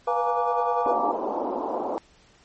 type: tone with tremolo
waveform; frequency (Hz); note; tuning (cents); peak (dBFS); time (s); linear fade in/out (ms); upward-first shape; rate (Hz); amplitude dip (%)
triangle; 489.3; B4; -16; -22; 0.07-0.96; 5; sine; 10; 65
type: chord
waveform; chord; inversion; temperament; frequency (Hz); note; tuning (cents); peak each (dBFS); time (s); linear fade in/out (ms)
sine; Bb dominant seventh; second; just; 699.2 / 839.1 / 932.3 / 1165.4; F5 / Ab5 / Bb5 / D6; +2 / +18 / 0 / -14; -27 / -28 / -29 / -28; 0.07-1.12; 10
type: band-pass noise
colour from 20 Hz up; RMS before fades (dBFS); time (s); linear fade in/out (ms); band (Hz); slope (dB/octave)
white; -28; 0.86-1.98; 0; 240 to 960; 48
effects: pink hiss -57 dBFS RMS until 2.44 s + MP3 32 kbps